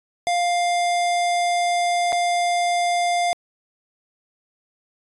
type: tone with dropouts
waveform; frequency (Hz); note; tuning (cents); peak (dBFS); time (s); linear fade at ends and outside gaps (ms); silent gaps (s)
square; 701; F5; +6; -19; 0.27-3.33; 0; 2.122-2.128
effects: resampled to 24000 Hz